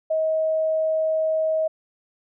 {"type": "tone", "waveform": "sine", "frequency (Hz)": 634, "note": "D#5", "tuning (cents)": 32, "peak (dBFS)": -19, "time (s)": [0.1, 1.68], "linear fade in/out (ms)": 10, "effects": []}